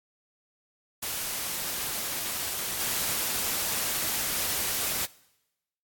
white noise with level steps, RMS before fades -32 / -29 dBFS, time 1.02-5.06 s, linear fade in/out 10 ms, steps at 2.79 s, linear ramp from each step 20 ms, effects noise-tail reverb RT60 0.9 s tail -21 dB re dry + AAC 64 kbps

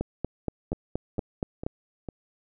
two click trains, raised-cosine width 2 ms, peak -21 / -14 dBFS, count 4 / 8, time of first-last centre 0.73-2.087 / 0.01-1.665 s, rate 2.21 / 4.23 Hz, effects none

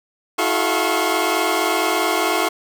20% pulse tone cluster, 324.3 / 368.8 / 430.6 / 697 / 1083 Hz, E4 / F#4 / A4 / F5 / C#6, -28 / -6 / -37 / -4 / -41 cents, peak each -19 dBFS, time 0.38-2.49 s, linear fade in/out 10 ms, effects none

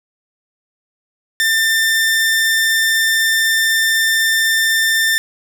sawtooth tone, 1792 Hz, A6, 31 cents sharp, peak -9 dBFS, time 1.4-5.18 s, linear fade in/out 0 ms, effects none

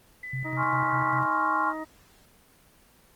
sine tone with pitch glide, 2001 to 1964.4 Hz, B6 to B6, +22 to -10 cents, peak -34 dBFS, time 0.23-1.19 s, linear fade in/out 5 ms, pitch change -32 cents, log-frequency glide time 0.63-0.87 s
sine tone with tremolo, 130.81 Hz, C3, in tune, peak -29 dBFS, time 0.33-1.26 s, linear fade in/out 5 ms, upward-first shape square, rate 5 Hz, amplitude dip 60%
harmonic tone, 314.1 Hz, D#4, 16 cents sharp, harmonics 1 / 2 / 3 / 4 / 6, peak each -35 / -38 / -40 / -41 / -43 dBFS, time 0.44-1.85 s, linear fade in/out 20 ms
sine chord, Db major seventh, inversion second, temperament equal, 830.6 / 1046.5 / 1108.7 / 1396.9 Hz, Ab5 / C6 / Db6 / F6, 0 / 0 / 0 / 0 cents, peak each -30 / -28 / -28 / -29 dBFS, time 0.56-1.74 s, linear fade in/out 50 ms
effects pink hiss -58 dBFS RMS until 3.15 s + Opus 24 kbps

